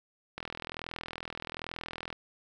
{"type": "click train", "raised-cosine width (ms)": 0.3, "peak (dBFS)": -21, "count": 73, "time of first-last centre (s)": [0.38, 2.128], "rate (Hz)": 41.2, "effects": []}